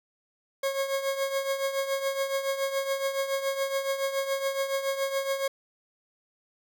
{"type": "tone with tremolo", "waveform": "40% pulse", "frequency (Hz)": 545, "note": "C#5", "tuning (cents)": -29, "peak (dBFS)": -23, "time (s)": [0.63, 5.48], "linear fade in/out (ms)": 5, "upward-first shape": "triangle", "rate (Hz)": 7.1, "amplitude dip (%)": 70, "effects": []}